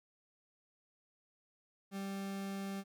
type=tone; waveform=40% pulse; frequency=196 Hz; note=G3; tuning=in tune; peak=-38 dBFS; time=1.91-2.84 s; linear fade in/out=50 ms; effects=none

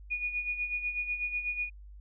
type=tone with tremolo; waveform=sine; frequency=2455 Hz; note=D#7; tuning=24 cents flat; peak=-28 dBFS; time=0.1-1.7 s; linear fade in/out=20 ms; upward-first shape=sine; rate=8.1 Hz; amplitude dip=65%; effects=added 50 Hz sine -46 dBFS peak until 2 s

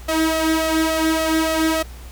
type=tone with flanger; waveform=sawtooth; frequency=319.9 Hz; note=D#4; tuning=48 cents sharp; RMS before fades=-19 dBFS; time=0.08-1.83 s; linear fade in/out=10 ms; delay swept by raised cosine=1.5 to 2.6 ms; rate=3.5 Hz; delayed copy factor=+0.6; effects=added 60 Hz sine -34 dBFS peak until 2.11 s + pink hiss -44 dBFS RMS until 2.11 s

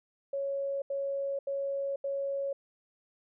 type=tone bursts; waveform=sine; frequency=554 Hz; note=C#5; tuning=1 cent flat; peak=-30 dBFS; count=4; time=0.33-2.53 s; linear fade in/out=5 ms; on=490 ms; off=80 ms; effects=none

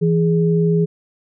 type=tone pair together; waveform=sine; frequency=165.81 / 415.3 Hz; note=E3 / G#4; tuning=+10 / 0 cents; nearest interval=octave + major third; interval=1590 cents; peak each=-14 / -18 dBFS; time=0.01-0.86 s; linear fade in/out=20 ms; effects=none

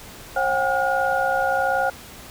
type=tone cluster; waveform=sine; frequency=538 / 737 / 798 / 1430 Hz; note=C5 / F#5 / G5 / F6; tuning=+48 / -7 / +31 / +41 cents; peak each=-24 dBFS; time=0.36-1.9 s; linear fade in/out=5 ms; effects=pink hiss -41 dBFS RMS until 2.3 s

